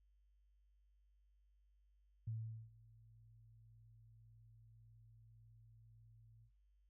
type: tone with ADSR envelope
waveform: sine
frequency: 111.8 Hz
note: A2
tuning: 28 cents sharp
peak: -40 dBFS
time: 2.27-6.51 s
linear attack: 6 ms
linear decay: 420 ms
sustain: -23 dB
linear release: 80 ms
effects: noise-tail reverb RT60 0.3 s tail -22 dB re dry + added 50 Hz sine -70 dBFS peak until 6.89 s